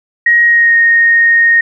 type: tone with pitch glide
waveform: sine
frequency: 1887 to 1856.7 Hz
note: A#6 to A#6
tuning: +21 to -7 cents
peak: -5 dBFS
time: 0.26-1.61 s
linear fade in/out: 5 ms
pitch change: -28 cents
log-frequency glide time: 0.44-0.76 s
effects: none